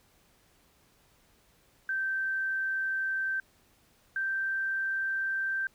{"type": "tone pair in turn", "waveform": "sine", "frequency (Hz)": [1557, 1566], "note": ["G6", "G6"], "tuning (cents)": [-12, -2], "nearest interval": "unison", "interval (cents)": 10, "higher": "second", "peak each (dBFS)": -28, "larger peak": "neither", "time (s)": [[1.89, 3.4], [4.16, 5.67]], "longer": "neither", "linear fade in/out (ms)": 2, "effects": ["pink hiss -65 dBFS RMS until 5.74 s"]}